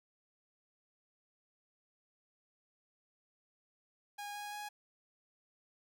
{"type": "tone with pitch steps", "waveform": "sawtooth", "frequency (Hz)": [820, 825.7, 831.4], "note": ["G#5", "G#5", "G#5"], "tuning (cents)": [-22, -10, 2], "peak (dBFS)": -38, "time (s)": [4.18, 4.69], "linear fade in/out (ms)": 10, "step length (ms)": 170, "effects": []}